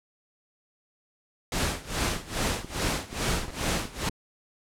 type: noise with tremolo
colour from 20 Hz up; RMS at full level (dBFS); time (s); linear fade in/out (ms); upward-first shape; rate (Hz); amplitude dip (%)
pink; -26; 1.52-4.09; 2; sine; 2.4; 90
type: click train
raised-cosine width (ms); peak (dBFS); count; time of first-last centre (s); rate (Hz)
3; -24; 11; 1.68-4.095; 4.14
type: noise bursts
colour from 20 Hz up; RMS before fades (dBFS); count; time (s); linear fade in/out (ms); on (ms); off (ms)
brown; -34; 4; 3.33-3.505; 0; 25; 25
effects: low-pass 10000 Hz 12 dB/octave